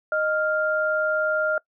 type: tone pair together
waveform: sine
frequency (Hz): 620 / 1397.9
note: D#5 / F6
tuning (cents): -6 / +1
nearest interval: octave + major second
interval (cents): 1407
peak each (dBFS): -23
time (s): 0.12-1.58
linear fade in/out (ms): 2
effects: noise-tail reverb RT60 0.1 s tail -23 dB re dry